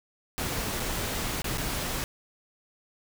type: noise with dropouts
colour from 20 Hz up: pink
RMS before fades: -31 dBFS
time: 0.38-2.04 s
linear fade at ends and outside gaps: 0 ms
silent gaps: 0.797-0.801 / 1.419-1.443 / 1.574-1.581 s
effects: none